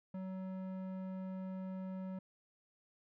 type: tone with low-pass filter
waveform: square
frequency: 188 Hz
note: F#3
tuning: 28 cents sharp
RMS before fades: -43 dBFS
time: 0.14-2.19 s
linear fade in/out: 5 ms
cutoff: 990 Hz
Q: 0.59
effects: none